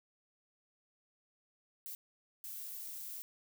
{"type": "noise bursts at uneven times", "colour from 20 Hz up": "violet", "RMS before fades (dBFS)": -45, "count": 2, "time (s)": [[1.86, 1.95], [2.44, 3.22]], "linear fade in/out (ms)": 0, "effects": []}